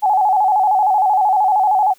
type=tone with vibrato; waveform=sine; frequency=798 Hz; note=G5; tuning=31 cents sharp; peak=-11 dBFS; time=0.02-1.94 s; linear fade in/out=20 ms; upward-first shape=square; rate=13 Hz; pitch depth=98 cents each way; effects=white hiss -52 dBFS RMS until 1.98 s